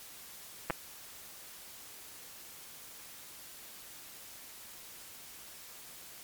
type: clicks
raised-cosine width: 0.5 ms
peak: -16 dBFS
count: 2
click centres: 0.7 / 0.706 s
effects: white hiss -50 dBFS RMS until 6.23 s + MP3 96 kbps